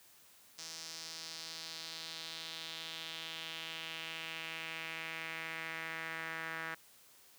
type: tone with band-pass filter sweep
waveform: sawtooth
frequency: 162.3 Hz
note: E3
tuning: 27 cents flat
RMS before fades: -44 dBFS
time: 0.58-6.75 s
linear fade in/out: 10 ms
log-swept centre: 5600 to 1700 Hz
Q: 2.7
effects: white hiss -62 dBFS RMS until 7.38 s + high-pass 80 Hz 12 dB/octave